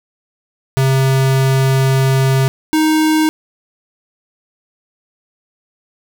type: tone pair in turn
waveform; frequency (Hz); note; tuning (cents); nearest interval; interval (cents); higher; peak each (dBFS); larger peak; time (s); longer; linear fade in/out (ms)
square; 133.5 / 312.2; C3 / D#4; +35 / +6; octave + minor third; 1471; second; -11; neither; 0.77-2.48 / 2.73-3.29; first; 0
effects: none